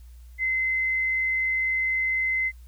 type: tone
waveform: sine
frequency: 2058 Hz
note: C7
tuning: 29 cents flat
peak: -22 dBFS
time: 0.38-2.52 s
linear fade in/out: 50 ms
effects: added 60 Hz sine -43 dBFS peak until 2.67 s + white hiss -63 dBFS RMS until 2.67 s